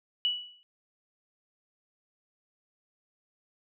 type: tone with exponential decay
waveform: sine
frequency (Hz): 2946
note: F#7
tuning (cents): -8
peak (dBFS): -22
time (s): 0.25-0.63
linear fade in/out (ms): 0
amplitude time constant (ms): 81
effects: none